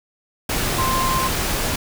sine tone in noise, 1046.5 Hz, C6, in tune, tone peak -20 dBFS, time 0.78-1.28 s, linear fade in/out 5 ms, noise pink, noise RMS -22 dBFS, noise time 0.49-1.76 s, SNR -1 dB, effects none

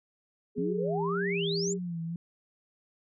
sine tone with pitch glide, 415.3 to 400.5 Hz, G#4 to G4, 0 to +37 cents, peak -30 dBFS, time 0.55-1.79 s, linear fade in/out 50 ms, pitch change -63 cents, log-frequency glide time 0.81-1.05 s
sine exponential sweep, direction up, 233.1 to 7490 Hz, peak -32 dBFS, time 0.56-1.74 s, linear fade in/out 20 ms
sine tone with vibrato, 172.7 Hz, F3, 19 cents flat, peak -32 dBFS, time 0.58-2.16 s, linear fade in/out 2 ms, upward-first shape sine, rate 1.9 Hz, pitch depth 82 cents each way
effects none

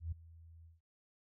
sine tone with ADSR envelope, 82.41 Hz, E2, in tune, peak -34 dBFS, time 0-0.81 s, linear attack 120 ms, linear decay 7 ms, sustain -20 dB, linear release 160 ms, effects none

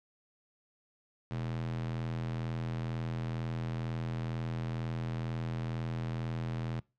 square tone with high-pass filter, 41.06 Hz, E1, 6 cents flat, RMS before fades -36 dBFS, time 1.31-6.8 s, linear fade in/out 0 ms, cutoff 120 Hz, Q 2, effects noise-tail reverb RT60 0.3 s tail -25 dB re dry + low-pass 4000 Hz 12 dB/octave

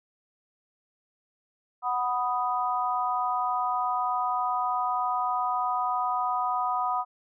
sine chord, B major, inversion second, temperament equal, 740 / 987.8 / 1244.5 Hz, F#5 / B5 / D#6, 0 / 0 / 0 cents, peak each -29 dBFS, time 1.82-7.05 s, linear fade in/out 50 ms, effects none

